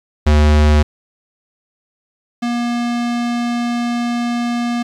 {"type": "tone pair in turn", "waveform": "square", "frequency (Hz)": [75.2, 238.7], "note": ["D2", "A#3"], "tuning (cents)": [42, 41], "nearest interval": "octave + minor sixth", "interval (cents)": 1999, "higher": "second", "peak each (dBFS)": [-9, -17], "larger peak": "first", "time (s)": [[0.26, 0.83], [2.42, 4.83]], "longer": "second", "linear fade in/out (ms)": 10, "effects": ["low-pass 6000 Hz 12 dB/octave", "8-bit"]}